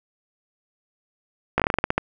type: slowing click train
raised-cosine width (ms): 0.5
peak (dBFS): -4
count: 11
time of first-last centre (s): 1.58-1.98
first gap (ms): 17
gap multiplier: 1.18
effects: none